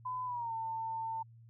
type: tone with pitch glide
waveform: sine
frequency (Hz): 1008 to 898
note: B5 to A5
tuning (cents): +35 to +35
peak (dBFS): -35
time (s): 0.05-1.23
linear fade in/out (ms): 10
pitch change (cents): -200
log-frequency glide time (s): 0.25-0.54
effects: added 115 Hz sine -54 dBFS peak until 1.49 s